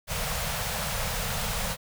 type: band-stop noise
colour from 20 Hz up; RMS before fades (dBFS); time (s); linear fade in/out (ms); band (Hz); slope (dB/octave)
pink; -30; 0.07-1.77; 50; 210 to 450; 96
effects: none